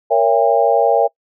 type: chord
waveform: sine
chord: A# diminished seventh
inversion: none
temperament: just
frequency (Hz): 466.2 / 559.4 / 671.3 / 805.5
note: A#4 / C#5 / E5 / G5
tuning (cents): 0 / +16 / +31 / +47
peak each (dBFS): -16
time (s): 0.1-1.08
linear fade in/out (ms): 20
effects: noise-tail reverb RT60 0.1 s tail -25 dB re dry